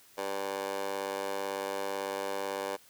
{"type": "tone with high-pass filter", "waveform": "15% pulse", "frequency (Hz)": 98, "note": "G2", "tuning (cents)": 0, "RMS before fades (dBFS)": -35, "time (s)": [0.17, 2.77], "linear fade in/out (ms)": 20, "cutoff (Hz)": 580, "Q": 5.3, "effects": ["white hiss -59 dBFS RMS until 2.89 s"]}